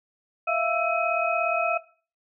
sine tone cluster, 654 / 691 / 1324 / 2529 Hz, E5 / F5 / E6 / D#7, -14 / -19 / +7 / +28 cents, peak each -27 dBFS, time 0.47-1.78 s, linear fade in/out 10 ms, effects noise-tail reverb RT60 0.4 s tail -19 dB re dry

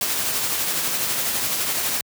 white noise with tremolo, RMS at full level -22 dBFS, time 0.01-2.01 s, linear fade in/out 2 ms, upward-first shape triangle, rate 12 Hz, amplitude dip 35%, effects high-pass 80 Hz 12 dB/octave

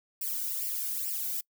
violet noise with flanger, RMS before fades -33 dBFS, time 0.21-1.41 s, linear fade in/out 5 ms, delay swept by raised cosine 0.38 to 1.38 ms, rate 2.3 Hz, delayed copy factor +0.95, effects noise-tail reverb RT60 0.1 s tail -25 dB re dry

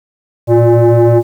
sine tone with frequency modulation, 120.6 Hz, B2, 41 cents flat, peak -3 dBFS, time 0.47-1.23 s, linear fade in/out 50 ms, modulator 235 Hz, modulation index 2.1, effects tanh soft clip ceiling -3 dBFS + 7-bit

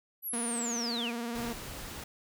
sine linear sweep, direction down, 12000 to 2115 Hz, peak -33 dBFS, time 0.22-1.13 s, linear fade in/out 50 ms
sawtooth tone with vibrato, 235.3 Hz, A#3, 16 cents sharp, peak -30 dBFS, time 0.33-1.53 s, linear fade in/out 5 ms, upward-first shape sine, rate 20 Hz, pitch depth 51 cents each way
pink noise, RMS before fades -42 dBFS, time 1.35-2.04 s, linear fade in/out 5 ms
effects none

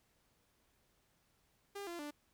sawtooth tone with pitch steps, 401.6 / 343.6 / 294 Hz, G4 / F4 / D4, +42 / -28 / +2 cents, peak -39 dBFS, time 1.75-2.11 s, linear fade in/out 10 ms, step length 120 ms, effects pink hiss -75 dBFS RMS until 2.33 s

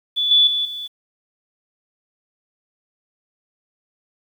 sine tone with level steps, 3456 Hz, A7, 32 cents flat, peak -17 / -10 / -18 / -27 dBFS, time 0.16-0.88 s, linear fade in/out 20 ms, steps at 0.31 / 0.47 / 0.65 s, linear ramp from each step 2 ms, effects 8-bit

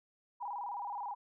sine tone with vibrato, 888 Hz, A5, 16 cents sharp, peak -37 dBFS, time 0.4-1.15 s, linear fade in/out 20 ms, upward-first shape square, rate 19 Hz, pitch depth 150 cents each way, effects none

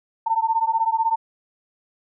sine beating tone pair, 893 / 909 Hz, A5 / A#5, +25 / -44 cents, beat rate 16 Hz, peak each -21 dBFS, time 0.26-1.16 s, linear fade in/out 10 ms, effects none

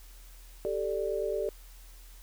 sine chord, G suspended second, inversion none, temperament just, 392 / 441 / 588 Hz, G4 / A4 / D5, 0 / +4 / +2 cents, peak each -33 dBFS, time 0.65-1.49 s, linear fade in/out 0 ms, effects added 41 Hz sine -48 dBFS peak until 2.22 s + white hiss -57 dBFS RMS until 2.22 s

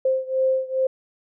sine beating tone pair, 523.3 / 525.7 Hz, C5 / C5, 0 / +8 cents, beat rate 2.4 Hz, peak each -21 / -23 dBFS, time 0.05-0.87 s, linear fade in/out 5 ms, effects none

